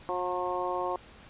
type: harmonic tone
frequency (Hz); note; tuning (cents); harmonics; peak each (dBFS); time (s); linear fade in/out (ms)
180; F#3; -47; 2 / 3 / 4 / 5 / 6; -35 / -35 / -35 / -35 / -35; 0.09-0.96; 0
effects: pink hiss -52 dBFS RMS until 1.29 s + resampled to 8000 Hz